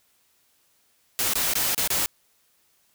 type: noise with dropouts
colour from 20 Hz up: white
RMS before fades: -24 dBFS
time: 1.19-2.06 s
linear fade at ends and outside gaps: 0 ms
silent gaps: 1.335-1.355 / 1.536-1.554 / 1.747-1.778 / 1.875-1.903 s
effects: white hiss -65 dBFS RMS until 2.94 s